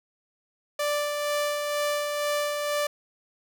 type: tone with tremolo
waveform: sawtooth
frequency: 587.3 Hz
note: D5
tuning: in tune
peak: -20 dBFS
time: 0.79-2.87 s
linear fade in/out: 5 ms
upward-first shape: sine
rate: 2.1 Hz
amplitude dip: 35%
effects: none